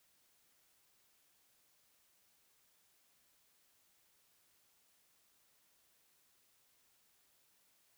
silence, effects white hiss -73 dBFS RMS until 7.97 s

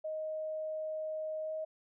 sine tone with pitch glide, 625 to 629.3 Hz, D#5 to D#5, +8 to +19 cents, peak -35 dBFS, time 0.04-1.65 s, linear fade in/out 10 ms, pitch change +11 cents, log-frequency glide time 1.42-1.54 s, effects none

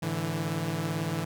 sawtooth chord, A suspended fourth, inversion none, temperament equal with one note detuned, 107.67 / 146.83 / 164.81 Hz, A2 / D3 / E3, -37 / 0 / 0 cents, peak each -33 / -30 / -27 dBFS, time 0.02-1.25 s, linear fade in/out 10 ms, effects none

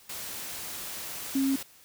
sine tone in noise, 270 Hz, C#4, 45 cents flat, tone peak -23 dBFS, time 1.35-1.56 s, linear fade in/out 5 ms, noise white, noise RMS -38 dBFS, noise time 0.09-1.63 s, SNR +12 dB, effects white hiss -56 dBFS RMS until 1.84 s

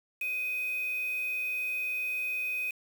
sine tone with quantisation, 2507 Hz, D#7, 12 cents sharp, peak -30 dBFS, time 0.21-2.71 s, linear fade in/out 5 ms, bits 7, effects none

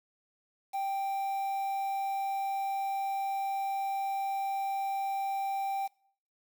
triangle tone with quantisation, 784 Hz, G5, in tune, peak -28 dBFS, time 0.73-5.88 s, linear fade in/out 20 ms, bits 8, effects noise-tail reverb RT60 0.6 s tail -24 dB re dry

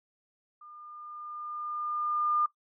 sine tone with level ramp, 1207 Hz, D6, 47 cents sharp, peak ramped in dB -48 to -23 dBFS, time 0.61-2.46 s, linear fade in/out 5 ms, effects noise-tail reverb RT60 0.1 s tail -17 dB re dry

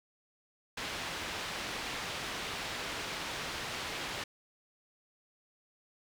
white low-pass noise, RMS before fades -39 dBFS, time 0.77-4.24 s, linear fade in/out 5 ms, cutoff 3500 Hz, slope 12 dB/octave, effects none

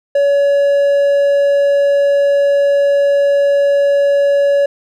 triangle tone, 565 Hz, C#5, 33 cents sharp, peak -7 dBFS, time 0.15-4.66 s, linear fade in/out 5 ms, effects none

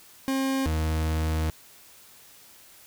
40% pulse tone pair in turn, 267.8 / 78.95 Hz, C4 / D#2, +40 / +26 cents, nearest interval octave + major sixth, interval 2114 cents, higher first, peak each -23 dBFS, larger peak neither, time 0.28-0.66 / 0.66-1.5 s, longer second, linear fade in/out 0 ms, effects white hiss -52 dBFS RMS until 2.86 s

